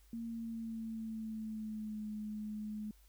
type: tone with pitch glide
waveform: sine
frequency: 230.4 to 212.5 Hz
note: A#3 to G#3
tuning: -20 to +40 cents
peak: -39 dBFS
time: 0.13-2.91 s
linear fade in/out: 2 ms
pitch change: -140 cents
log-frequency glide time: 0.24-2.08 s
effects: added 50 Hz sine -61 dBFS peak until 3.08 s + white hiss -70 dBFS RMS until 3.08 s